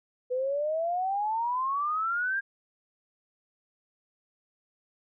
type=exponential sweep; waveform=sine; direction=up; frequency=493.9 to 1625 Hz; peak=-26 dBFS; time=0.3-2.41 s; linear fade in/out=20 ms; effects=none